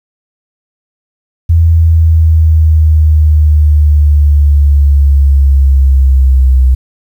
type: linear sweep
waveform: sine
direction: down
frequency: 83 to 64.1 Hz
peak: -3 dBFS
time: 1.49-6.75 s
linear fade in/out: 10 ms
effects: 7-bit